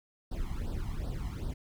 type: noise with flanger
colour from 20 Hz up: brown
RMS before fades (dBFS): -35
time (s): 0.31-1.54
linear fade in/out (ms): 10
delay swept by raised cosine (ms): 0.21 to 1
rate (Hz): 2.6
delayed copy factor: +1
effects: none